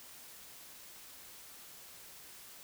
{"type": "silence", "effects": ["white hiss -53 dBFS RMS until 2.63 s"]}